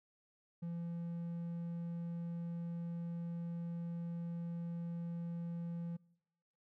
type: tone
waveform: triangle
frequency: 170 Hz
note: F3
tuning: 46 cents flat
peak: -37 dBFS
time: 0.62-5.97 s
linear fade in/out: 10 ms
effects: noise-tail reverb RT60 0.9 s tail -25 dB re dry